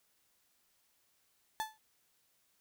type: tone with exponential decay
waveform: 35% pulse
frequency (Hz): 872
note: A5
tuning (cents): -16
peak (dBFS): -29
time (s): 1.6-1.78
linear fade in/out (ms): 0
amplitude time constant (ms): 38
effects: white hiss -74 dBFS RMS until 2.6 s